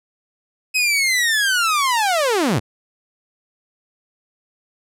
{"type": "linear sweep", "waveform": "sawtooth", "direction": "down", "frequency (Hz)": [2557, 84], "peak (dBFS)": -12, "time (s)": [0.74, 2.6], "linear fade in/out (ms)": 20, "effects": ["low-pass 12000 Hz 12 dB/octave"]}